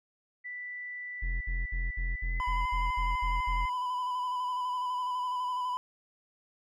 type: tone with pitch glide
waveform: sine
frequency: 1975.5 to 2075 Hz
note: B6 to C7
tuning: 0 to -15 cents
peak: -37 dBFS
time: 0.44-3.7 s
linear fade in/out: 20 ms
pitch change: +85 cents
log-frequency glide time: 2.12-2.68 s
type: tone bursts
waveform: triangle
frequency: 42.5 Hz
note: F1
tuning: 46 cents flat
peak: -27 dBFS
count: 10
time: 1.22-3.66 s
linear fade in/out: 10 ms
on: 190 ms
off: 60 ms
type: tone with vibrato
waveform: triangle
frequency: 998 Hz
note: B5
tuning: 18 cents sharp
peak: -28 dBFS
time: 2.4-5.77 s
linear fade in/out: 0 ms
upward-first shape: square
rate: 12 Hz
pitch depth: 21 cents each way
effects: none